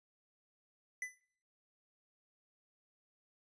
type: tone with exponential decay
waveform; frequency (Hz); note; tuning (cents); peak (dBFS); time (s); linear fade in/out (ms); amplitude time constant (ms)
square; 2001; B6; +22; -36; 1.02-1.21; 2; 40
effects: noise-tail reverb RT60 0.5 s tail -18 dB re dry + resampled to 22050 Hz